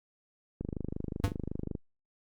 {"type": "click train", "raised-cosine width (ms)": 3, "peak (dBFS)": -22, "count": 30, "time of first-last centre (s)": [0.61, 1.752], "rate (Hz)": 25.4}
{"type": "tone with exponential decay", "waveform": "square", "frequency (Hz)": 98.4, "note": "G2", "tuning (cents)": 7, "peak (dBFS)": -21, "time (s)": [1.24, 1.35], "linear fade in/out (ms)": 0, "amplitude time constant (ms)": 23}
{"effects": ["Opus 48 kbps"]}